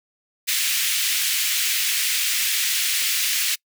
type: high-pass noise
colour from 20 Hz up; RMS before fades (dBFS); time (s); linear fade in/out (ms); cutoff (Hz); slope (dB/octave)
pink; -22; 0.47-3.56; 20; 2100; 24
effects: noise-tail reverb RT60 0.1 s tail -26 dB re dry

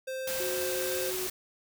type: tone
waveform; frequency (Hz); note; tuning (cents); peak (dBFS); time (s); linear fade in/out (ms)
square; 523.3; C5; 0; -34; 0.07-1.11; 10
type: noise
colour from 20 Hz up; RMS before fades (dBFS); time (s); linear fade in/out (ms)
white; -35; 0.27-1.3; 5
type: tone with pitch glide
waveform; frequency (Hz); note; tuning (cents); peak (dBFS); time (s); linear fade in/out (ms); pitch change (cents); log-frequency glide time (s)
sine; 366.3 to 370.1; F#4 to F#4; -17 to 0; -34; 0.4-1.27; 2; +17; 0.62-1.07
effects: none

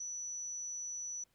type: tone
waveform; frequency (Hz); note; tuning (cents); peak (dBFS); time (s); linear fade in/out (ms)
sine; 5930; F#8; +3; -39; 0-1.24; 5
effects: pink hiss -75 dBFS RMS until 1.34 s

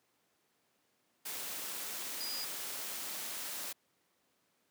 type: tone in noise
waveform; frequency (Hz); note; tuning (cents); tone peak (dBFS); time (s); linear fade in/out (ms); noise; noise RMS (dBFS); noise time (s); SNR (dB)
sine; 4900; D#8; -27; -39; 2.2-2.45; 10; white; -41; 1.25-3.73; -1
effects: pink hiss -75 dBFS RMS until 4.7 s + high-pass 200 Hz 12 dB/octave

